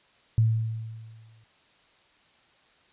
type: tone with exponential decay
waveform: sine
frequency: 111.8 Hz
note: A2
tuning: 28 cents sharp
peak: -16 dBFS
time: 0.38-1.44 s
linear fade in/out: 0 ms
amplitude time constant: 230 ms
effects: white hiss -61 dBFS RMS until 2.92 s + resampled to 8000 Hz